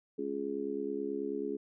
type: harmonic tone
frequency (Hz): 69.3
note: C#2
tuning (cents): 0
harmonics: 3 / 4 / 5 / 6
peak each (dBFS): -44 / -38 / -40 / -36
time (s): 0.18-1.57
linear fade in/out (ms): 10
effects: none